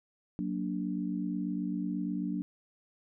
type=chord; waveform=sine; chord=Gb augmented; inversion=none; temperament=equal with one note detuned; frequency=185 / 233.1 / 291.5 Hz; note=Gb3 / Bb3 / D4; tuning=0 / 0 / -13 cents; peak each=-34 / -37 / -35 dBFS; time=0.39-2.42 s; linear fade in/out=0 ms; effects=none